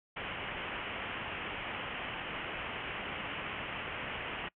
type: low-pass noise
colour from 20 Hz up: white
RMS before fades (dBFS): -40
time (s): 0.16-4.49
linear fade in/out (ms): 10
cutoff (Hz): 3100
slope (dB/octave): 96
effects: noise-tail reverb RT60 0.1 s tail -24 dB re dry